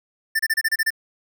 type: tone bursts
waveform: square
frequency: 1785 Hz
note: A6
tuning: 24 cents sharp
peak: -18 dBFS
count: 8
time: 0.35-0.905 s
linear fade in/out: 10 ms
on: 44 ms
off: 29 ms
effects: none